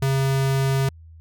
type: tone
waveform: square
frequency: 135.2 Hz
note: C#3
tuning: 43 cents flat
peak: -19 dBFS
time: 0.02-0.89 s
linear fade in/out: 5 ms
effects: added 81 Hz sine -42 dBFS peak until 1.2 s